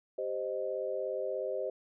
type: chord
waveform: sine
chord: C minor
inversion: second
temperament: equal with one note detuned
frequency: 392 / 523.3 / 620.1 Hz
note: G4 / C5 / Eb5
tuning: 0 / 0 / -6 cents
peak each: -38 / -35 / -37 dBFS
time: 0.18-1.7 s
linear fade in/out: 5 ms
effects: none